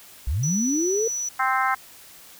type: linear sweep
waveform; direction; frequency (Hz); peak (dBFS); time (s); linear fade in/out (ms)
sine; up; 51.91 to 466.2; -21; 0.27-1.08; 5
type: tone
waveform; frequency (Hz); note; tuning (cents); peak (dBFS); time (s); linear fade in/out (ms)
sine; 5920; F#8; 0; -25; 0.43-1.29; 5
type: harmonic tone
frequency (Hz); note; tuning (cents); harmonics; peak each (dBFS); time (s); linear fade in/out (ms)
261.6; C4; 0; 3 / 4 / 5 / 6 / 7 / 8; -25 / -25 / -25 / -27 / -32 / -31; 1.39-1.75; 10
effects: white hiss -47 dBFS RMS until 2.39 s